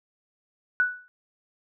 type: tone with exponential decay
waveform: sine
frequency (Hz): 1480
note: F#6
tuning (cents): 0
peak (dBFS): -16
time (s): 0.8-1.08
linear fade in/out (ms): 0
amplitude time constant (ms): 59
effects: none